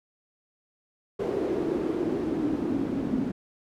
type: noise with band-pass filter sweep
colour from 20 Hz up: pink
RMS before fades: -28 dBFS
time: 1.19-3.32 s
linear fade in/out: 10 ms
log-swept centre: 400 to 250 Hz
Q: 4.5
effects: none